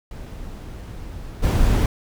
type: noise with level steps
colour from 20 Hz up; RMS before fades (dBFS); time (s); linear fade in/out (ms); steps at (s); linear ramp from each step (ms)
brown; -34 / -17; 0.11-1.86; 2; 1.42; 20
effects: none